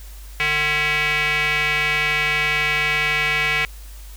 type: tone with band-pass filter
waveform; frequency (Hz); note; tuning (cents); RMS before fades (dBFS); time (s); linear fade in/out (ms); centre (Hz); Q
square; 151; D3; +48; -20; 0.4-3.65; 0; 2300; 4.2
effects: added 50 Hz sine -35 dBFS peak until 4.16 s + white hiss -46 dBFS RMS until 4.16 s